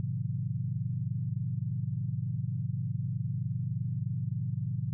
sine chord, G# diminished seventh, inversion none, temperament equal, 103.83 / 123.47 / 146.83 / 174.61 Hz, G#2 / B2 / D3 / F3, 0 / 0 / 0 / 0 cents, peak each -36 / -33 / -36 / -39 dBFS, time 0-4.93 s, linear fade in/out 0 ms, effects none

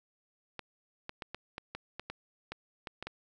clicks, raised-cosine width 0.3 ms, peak -23 dBFS, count 12, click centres 0.593 / 1.094 / 1.222 / 1.346 / 1.581 / 1.75 / 1.996 / 2.1 / 2.52 / 2.872 / 3.026 / 3.07 s, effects none

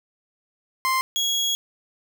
30% pulse tone pair in turn, 1046.5 / 3322 Hz, C6 / G#7, 0 / 0 cents, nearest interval octave + minor sixth, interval 2000 cents, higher second, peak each -17 / -18 dBFS, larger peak first, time 0.85-1.01 / 1.16-1.55 s, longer second, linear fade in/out 0 ms, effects none

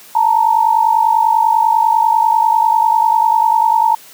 sine tone pair together, 880 / 930.1 Hz, A5 / A#5, 0 / -4 cents, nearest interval minor second, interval 96 cents, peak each -12 dBFS, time 0.15-3.95 s, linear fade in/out 5 ms, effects white hiss -40 dBFS RMS until 4.13 s + high-pass 150 Hz 12 dB/octave

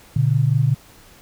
sine tone pair together, 119.34 / 144.1 Hz, A#2 / D3, +41 / -33 cents, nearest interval minor third, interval 326 cents, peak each -17 dBFS, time 0.16-0.75 s, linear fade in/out 5 ms, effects pink hiss -48 dBFS RMS until 1.21 s

